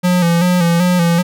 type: tone with vibrato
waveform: square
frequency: 174.61 Hz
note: F3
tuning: in tune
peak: -11 dBFS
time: 0.03-1.23 s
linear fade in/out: 20 ms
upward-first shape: square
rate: 2.6 Hz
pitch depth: 49 cents each way
effects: none